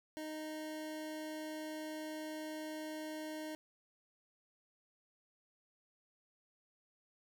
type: tone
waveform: 25% pulse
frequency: 310 Hz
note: D#4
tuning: 6 cents flat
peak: -38 dBFS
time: 0.17-3.55 s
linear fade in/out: 0 ms
effects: none